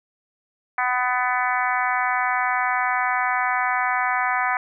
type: harmonic tone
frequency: 250 Hz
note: B3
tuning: 21 cents sharp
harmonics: 3 / 4 / 5 / 6 / 7 / 8 / 9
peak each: -25 / -26 / -27 / -28 / -28 / -29 / -30 dBFS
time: 0.78-4.57 s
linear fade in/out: 2 ms
effects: none